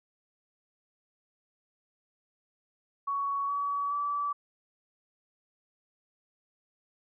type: tone with pitch steps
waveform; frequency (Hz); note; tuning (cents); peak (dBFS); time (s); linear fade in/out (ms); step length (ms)
sine; 1119 / 1136.6 / 1154.5; C#6 / C#6 / D6; +16 / +43 / -30; -28; 3.07-4.33; 10; 420
effects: none